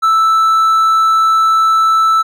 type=tone; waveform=triangle; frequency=1318.5 Hz; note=E6; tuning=in tune; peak=-6 dBFS; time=0.02-2.23 s; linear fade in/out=20 ms; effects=none